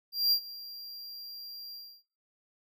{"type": "tone with ADSR envelope", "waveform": "square", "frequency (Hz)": 4756, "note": "D8", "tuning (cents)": 21, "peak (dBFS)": -22, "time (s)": [0.12, 2.03], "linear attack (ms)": 200, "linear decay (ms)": 77, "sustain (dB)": -20, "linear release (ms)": 290, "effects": ["noise-tail reverb RT60 0.5 s tail -22 dB re dry"]}